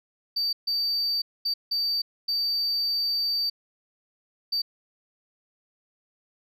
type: tone bursts at uneven times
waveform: sine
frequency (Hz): 4623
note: D8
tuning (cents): -28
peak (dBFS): -21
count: 6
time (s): 0.36-0.53 / 0.67-1.22 / 1.45-1.54 / 1.71-2.02 / 2.28-3.5 / 4.52-4.62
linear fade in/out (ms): 10
effects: tanh soft clip ceiling -22 dBFS